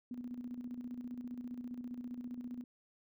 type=tone with tremolo; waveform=sine; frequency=245.3 Hz; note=B3; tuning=12 cents flat; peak=-39 dBFS; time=0.11-2.64 s; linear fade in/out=2 ms; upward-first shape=square; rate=15 Hz; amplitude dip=55%; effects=none